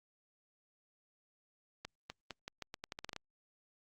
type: accelerating click train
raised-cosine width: 0.2 ms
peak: -25 dBFS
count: 13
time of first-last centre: 1.85-3.163 s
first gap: 250 ms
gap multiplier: 0.83
effects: Opus 48 kbps